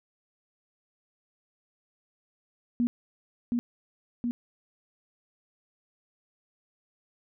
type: tone with echo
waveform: sine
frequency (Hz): 239.6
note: A#3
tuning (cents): +48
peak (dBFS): -22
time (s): 2.8-2.87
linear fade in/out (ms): 0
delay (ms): 720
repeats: 2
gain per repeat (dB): -2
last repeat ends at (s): 4.31
effects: none